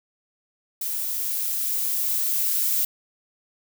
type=noise with level ramp; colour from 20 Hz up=violet; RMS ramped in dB=-28 to -22 dBFS; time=0.81-2.85 s; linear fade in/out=5 ms; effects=none